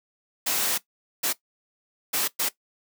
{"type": "noise bursts at uneven times", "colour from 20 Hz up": "white", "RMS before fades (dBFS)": -25, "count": 4, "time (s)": [[0.46, 0.78], [1.23, 1.33], [2.13, 2.28], [2.39, 2.49]], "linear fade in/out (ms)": 10, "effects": ["noise-tail reverb RT60 0.1 s tail -17 dB re dry", "high-pass 200 Hz 12 dB/octave"]}